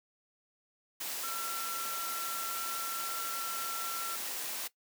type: tone in noise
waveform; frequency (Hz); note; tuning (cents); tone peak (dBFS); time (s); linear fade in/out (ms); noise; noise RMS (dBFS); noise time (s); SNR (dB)
sine; 1353; E6; +45; -38; 1.23-4.16; 10; white; -38; 1-4.68; -3
effects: noise-tail reverb RT60 0.1 s tail -18 dB re dry + high-pass 300 Hz 12 dB/octave